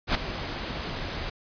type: noise with ADSR envelope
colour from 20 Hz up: pink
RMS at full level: -21 dBFS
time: 0.07-1.3 s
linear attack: 79 ms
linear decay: 6 ms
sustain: -12 dB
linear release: 7 ms
effects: resampled to 11025 Hz